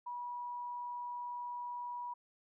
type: tone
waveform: sine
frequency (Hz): 971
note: B5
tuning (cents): -30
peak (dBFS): -39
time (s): 0.06-2.14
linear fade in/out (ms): 10
effects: none